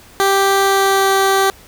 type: tone with pitch glide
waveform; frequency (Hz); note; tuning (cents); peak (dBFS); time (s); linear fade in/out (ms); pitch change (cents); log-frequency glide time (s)
15% pulse; 392 to 388.8; G4 to G4; 0 to -14; -5; 0.2-1.5; 0; -14; 0.61-1.12
effects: pink hiss -43 dBFS RMS until 1.67 s